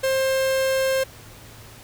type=tone; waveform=45% pulse; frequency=530 Hz; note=C5; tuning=22 cents sharp; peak=-19 dBFS; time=0.03-1.04 s; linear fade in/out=10 ms; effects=added 109 Hz sine -48 dBFS peak until 1.83 s + pink hiss -45 dBFS RMS until 1.83 s